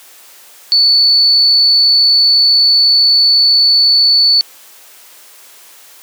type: tone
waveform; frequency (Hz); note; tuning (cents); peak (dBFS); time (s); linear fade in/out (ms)
sine; 4466; C#8; +12; -6; 0.72-4.41; 0
effects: white hiss -40 dBFS RMS until 6.02 s + high-pass 400 Hz 12 dB/octave